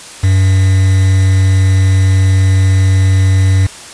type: tone with quantisation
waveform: triangle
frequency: 95.4 Hz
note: G2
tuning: 47 cents flat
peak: -4 dBFS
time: 0.23-3.67 s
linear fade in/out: 10 ms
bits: 4
effects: white hiss -31 dBFS RMS until 3.93 s + resampled to 22050 Hz